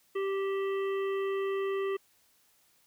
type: harmonic tone with a mistuned harmonic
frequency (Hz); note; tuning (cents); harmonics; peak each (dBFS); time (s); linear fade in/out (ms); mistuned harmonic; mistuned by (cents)
390.7; G4; -6; 1 / 3 / 5 / 7 / 8; -29 / -40 / -44 / -48 / -52; 0.15-1.97; 10; 7; -50
effects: white hiss -67 dBFS RMS until 2.86 s